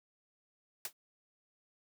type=noise with exponential decay; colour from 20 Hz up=white; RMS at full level=-34 dBFS; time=0.85-0.93 s; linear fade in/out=2 ms; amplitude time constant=16 ms; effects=high-pass 150 Hz 12 dB/octave